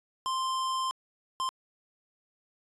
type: tone bursts at uneven times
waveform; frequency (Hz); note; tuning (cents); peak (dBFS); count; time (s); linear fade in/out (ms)
square; 1046; C6; -1; -29; 2; 0.26-0.91 / 1.4-1.49; 0
effects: resampled to 24000 Hz